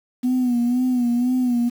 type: tone with vibrato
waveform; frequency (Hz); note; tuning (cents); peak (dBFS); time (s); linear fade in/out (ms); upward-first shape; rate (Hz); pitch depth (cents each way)
sine; 246.3; B3; -5; -15; 0.23-1.7; 20; sine; 2; 60
effects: tanh soft clip ceiling -14 dBFS + 7-bit